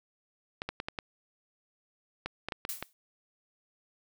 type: clicks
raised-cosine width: 0.3 ms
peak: -18 dBFS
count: 10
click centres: 0.619 / 0.69 / 0.801 / 0.885 / 0.988 / 2.26 / 2.486 / 2.522 / 2.651 / 2.826 s
type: noise with exponential decay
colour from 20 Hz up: blue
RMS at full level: -33 dBFS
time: 2.69-2.93 s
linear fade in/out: 1 ms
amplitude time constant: 51 ms
effects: none